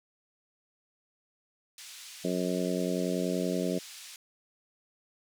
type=band-pass noise; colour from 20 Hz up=pink; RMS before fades=-47 dBFS; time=1.78-4.16 s; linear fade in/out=2 ms; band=3100 to 9400 Hz; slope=12 dB/octave
type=harmonic tone; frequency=90.5 Hz; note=F#2; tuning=38 cents flat; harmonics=2 / 3 / 4 / 5 / 6 / 7; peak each=-32 / -34 / -35 / -36 / -37 / -37 dBFS; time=2.24-3.79 s; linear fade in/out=10 ms
effects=none